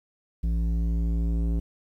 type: tone with low-pass filter sweep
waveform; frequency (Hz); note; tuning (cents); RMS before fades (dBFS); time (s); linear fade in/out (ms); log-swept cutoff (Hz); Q
square; 56.5; A1; +47; -25; 0.43-1.6; 10; 170 to 300; 1
effects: 10-bit